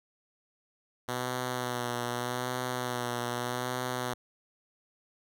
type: tone with vibrato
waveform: 5% pulse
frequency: 123.47 Hz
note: B2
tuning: in tune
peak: -20 dBFS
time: 1.08-4.14 s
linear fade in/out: 10 ms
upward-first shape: sine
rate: 0.82 Hz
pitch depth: 37 cents each way
effects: none